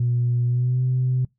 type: tone with pitch glide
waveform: sine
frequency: 121.1 to 127.49 Hz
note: B2 to C3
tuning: -34 to -45 cents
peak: -17 dBFS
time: 0-1.25 s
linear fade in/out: 5 ms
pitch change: +89 cents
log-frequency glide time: 0.46-0.83 s
effects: noise-tail reverb RT60 0.2 s tail -25 dB re dry + tanh soft clip ceiling -14 dBFS